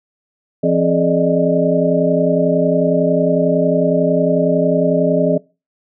sine tone cluster, 170.1 / 264.3 / 422.9 / 590 / 621 Hz, F3 / C4 / G#4 / D5 / D#5, -45 / +18 / +31 / +8 / -3 cents, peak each -18 dBFS, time 0.63-5.38 s, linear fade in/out 10 ms, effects noise-tail reverb RT60 0.3 s tail -23 dB re dry

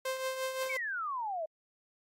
sawtooth tone with tremolo, 523.3 Hz, C5, in tune, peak -27 dBFS, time 0.05-0.77 s, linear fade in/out 5 ms, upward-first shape triangle, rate 5.7 Hz, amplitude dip 60%
sine exponential sweep, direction down, 2337 to 610 Hz, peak -33 dBFS, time 0.69-1.46 s, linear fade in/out 10 ms
effects AAC 48 kbps

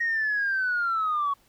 sine linear sweep, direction down, 1881 to 1108 Hz, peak -22 dBFS, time 0-1.34 s, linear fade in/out 10 ms, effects tanh soft clip ceiling -19 dBFS + pink hiss -62 dBFS RMS until 1.48 s

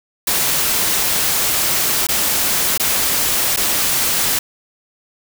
white noise with dropouts, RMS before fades -17 dBFS, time 0.27-4.39 s, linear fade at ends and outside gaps 5 ms, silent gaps 2.069-2.087 / 2.777-2.797 / 3.563-3.571 s, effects none

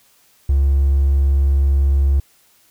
triangle tone with hard clipping, 69 Hz, C#2, 7 cents flat, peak -12 dBFS, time 0.49-2.2 s, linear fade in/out 5 ms, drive 4 dB, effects white hiss -55 dBFS RMS until 2.7 s

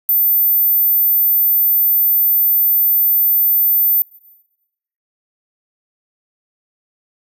sine tone, 14080 Hz, A9, in tune, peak -9 dBFS, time 0.09-4.02 s, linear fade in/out 0 ms, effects noise-tail reverb RT60 1.0 s tail -22 dB re dry + tanh soft clip ceiling -8 dBFS

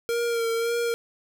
square tone with vibrato, 464.4 Hz, A#4, 7 cents flat, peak -24 dBFS, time 0.09-0.94 s, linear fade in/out 0 ms, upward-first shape sine, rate 1.8 Hz, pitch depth 28 cents each way, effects none

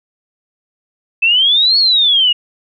sine exponential two-way sweep, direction up then down, 2602 to 4422 to 2836 Hz, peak -8 dBFS, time 1.22-2.33 s, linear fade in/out 10 ms, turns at 1.78 s, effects none

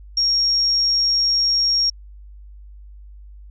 sine tone, 5570 Hz, F8, 5 cents flat, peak -15 dBFS, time 0.17-1.9 s, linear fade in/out 5 ms, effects added 50 Hz sine -38 dBFS peak until 3.5 s

